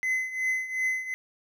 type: tone with tremolo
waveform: triangle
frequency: 2039 Hz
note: C7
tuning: 45 cents flat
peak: -21 dBFS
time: 0.03-1.14 s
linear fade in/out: 0 ms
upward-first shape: triangle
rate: 2.7 Hz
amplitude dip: 80%
effects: none